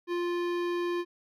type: tone with hard clipping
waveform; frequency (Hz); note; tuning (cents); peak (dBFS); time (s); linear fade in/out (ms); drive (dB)
sine; 349.2; F4; 0; -30; 0.07-1.05; 50; 17
effects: none